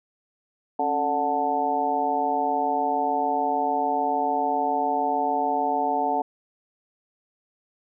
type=harmonic tone with a mistuned harmonic; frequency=146.83 Hz; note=D3; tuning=in tune; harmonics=2 / 3 / 4 / 5 / 6; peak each=-31 / -31 / -33 / -24 / -26 dBFS; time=0.79-6.22 s; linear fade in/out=5 ms; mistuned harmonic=2; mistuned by=-110 cents; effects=none